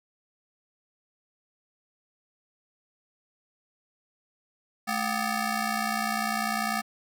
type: ring-modulated tone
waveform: 15% pulse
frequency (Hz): 493.9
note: B4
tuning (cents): 0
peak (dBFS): -17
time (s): 4.87-6.82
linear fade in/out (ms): 20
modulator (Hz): 277
effects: none